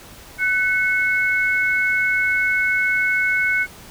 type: tone pair together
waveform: sine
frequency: 1500 / 2193 Hz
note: F#6 / C#7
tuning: +23 / -19 cents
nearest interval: perfect fifth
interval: 658 cents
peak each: -19 dBFS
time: 0.38-3.67 s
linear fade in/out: 50 ms
effects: pink hiss -42 dBFS RMS until 3.9 s